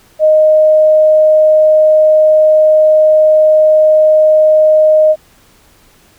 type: tone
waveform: sine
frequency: 620 Hz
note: D#5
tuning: 6 cents flat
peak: -4 dBFS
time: 0.19-5.16 s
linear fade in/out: 50 ms
effects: pink hiss -47 dBFS RMS until 6.18 s